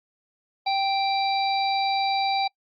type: harmonic tone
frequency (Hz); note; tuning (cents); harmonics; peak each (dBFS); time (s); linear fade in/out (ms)
784; G5; 0; 1 / 3 / 5 / 6; -22 / -32 / -31 / -34; 0.66-2.48; 10
effects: noise-tail reverb RT60 0.1 s tail -25 dB re dry + Opus 48 kbps